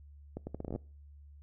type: accelerating click train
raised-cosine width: 2 ms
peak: -25 dBFS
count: 11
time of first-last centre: 0.37-0.76 s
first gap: 100 ms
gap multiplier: 0.76
effects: noise-tail reverb RT60 0.4 s tail -23 dB re dry + added 72 Hz sine -51 dBFS peak until 1.42 s